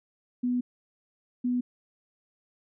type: tone bursts at uneven times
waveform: sine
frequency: 246.9 Hz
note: B3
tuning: in tune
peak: -24 dBFS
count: 2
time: 0.43-0.61 / 1.44-1.61 s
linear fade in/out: 10 ms
effects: none